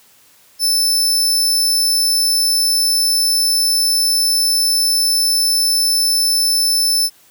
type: tone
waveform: sawtooth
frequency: 5280 Hz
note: E8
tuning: 2 cents sharp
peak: -10 dBFS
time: 0.59-7.1 s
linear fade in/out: 50 ms
effects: white hiss -50 dBFS RMS until 7.3 s + high-pass 60 Hz 12 dB/octave